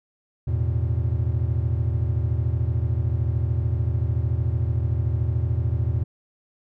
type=chord; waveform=triangle; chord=E suspended fourth; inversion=none; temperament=equal; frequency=82.41 / 110 / 123.47 Hz; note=E2 / A2 / B2; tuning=0 / 0 / 0 cents; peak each=-22 / -23 / -24 dBFS; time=0.47-6.04 s; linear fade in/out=10 ms; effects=none